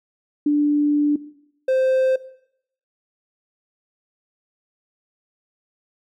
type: tone pair in turn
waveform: sine / triangle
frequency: 293.7 / 521.8 Hz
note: D4 / C5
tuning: 0 / -5 cents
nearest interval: minor seventh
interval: 995 cents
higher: second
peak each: -14 dBFS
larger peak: neither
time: 0.46-1.16 / 1.68-2.16 s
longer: first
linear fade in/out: 5 ms
effects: noise-tail reverb RT60 0.7 s tail -17 dB re dry